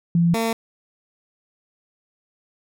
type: tone pair in turn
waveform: sine / 15% pulse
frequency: 170 / 226.9 Hz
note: F3 / A#3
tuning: -46 / -47 cents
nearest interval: perfect fourth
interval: 499 cents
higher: second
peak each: -14 dBFS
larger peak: neither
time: 0.15-0.34 / 0.34-0.53 s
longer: neither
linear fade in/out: 2 ms
effects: none